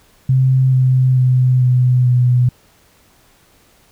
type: tone with pitch steps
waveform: sine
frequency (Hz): 130.81 / 129.08 / 127.38 / 125.7 / 124.04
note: C3 / C3 / C3 / B2 / B2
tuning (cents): 0 / -23 / -46 / +31 / +8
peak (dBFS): -9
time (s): 0.29-2.49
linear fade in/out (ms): 5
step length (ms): 440
effects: pink hiss -52 dBFS RMS until 3.91 s